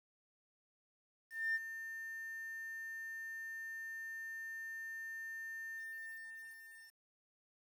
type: tone with ADSR envelope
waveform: sine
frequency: 1800 Hz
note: A6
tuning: 39 cents sharp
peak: -30 dBFS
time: 1.3-7.08 s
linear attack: 250 ms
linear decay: 32 ms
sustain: -13 dB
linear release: 1300 ms
effects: tanh soft clip ceiling -30 dBFS + 10-bit